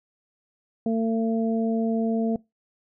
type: harmonic tone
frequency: 225.5 Hz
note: A3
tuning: 43 cents sharp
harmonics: 1 / 2 / 3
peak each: -22 / -28 / -32 dBFS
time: 0.86-2.36 s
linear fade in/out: 2 ms
effects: noise-tail reverb RT60 0.2 s tail -22 dB re dry